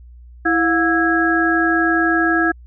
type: harmonic tone with a mistuned harmonic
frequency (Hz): 329.6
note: E4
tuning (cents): 0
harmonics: 1 / 2 / 4 / 5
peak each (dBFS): -17 / -22 / -23 / -17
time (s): 0.45-2.52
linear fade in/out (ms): 10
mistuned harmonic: 2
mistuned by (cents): +140
effects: added 60 Hz sine -38 dBFS peak until 2.66 s